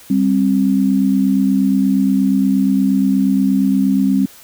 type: tone pair together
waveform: sine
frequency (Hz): 197.14 / 265.6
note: G3 / C4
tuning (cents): +10 / +26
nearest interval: perfect fourth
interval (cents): 516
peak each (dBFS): -14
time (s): 0.1-4.26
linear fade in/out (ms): 5
effects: white hiss -42 dBFS RMS until 4.43 s